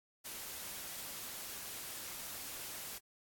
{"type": "noise", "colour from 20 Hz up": "white", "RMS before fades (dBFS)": -45, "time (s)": [0.24, 2.99], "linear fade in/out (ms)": 20, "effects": ["AAC 64 kbps"]}